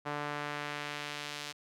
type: tone with band-pass filter sweep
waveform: sawtooth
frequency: 146.83 Hz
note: D3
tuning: in tune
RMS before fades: -39 dBFS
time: 0.05-1.53 s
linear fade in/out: 20 ms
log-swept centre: 1100 to 4300 Hz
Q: 0.9
effects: none